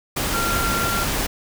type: tone in noise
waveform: sine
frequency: 1379 Hz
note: F6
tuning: 22 cents flat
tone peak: -23 dBFS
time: 0.33-1.04 s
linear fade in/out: 10 ms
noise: pink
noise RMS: -23 dBFS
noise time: 0.16-1.27 s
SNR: -3 dB
effects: none